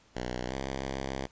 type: tone with pitch glide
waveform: 5% pulse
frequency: 61.74 to 66.94 Hz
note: B1 to C2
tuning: 0 to +40 cents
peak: -22 dBFS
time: 0.15-1.27 s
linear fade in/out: 10 ms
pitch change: +140 cents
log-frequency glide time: 0.47-0.54 s
effects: pink hiss -62 dBFS RMS until 1.31 s + resampled to 16000 Hz